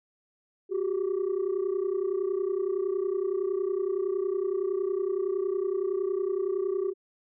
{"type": "tone pair together", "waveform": "sine", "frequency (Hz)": [367.8, 398.6], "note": ["F#4", "G4"], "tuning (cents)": [-10, 29], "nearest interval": "minor second", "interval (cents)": 139, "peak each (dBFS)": -27, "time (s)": [0.69, 6.94], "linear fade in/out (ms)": 50, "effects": ["tanh soft clip ceiling -22 dBFS"]}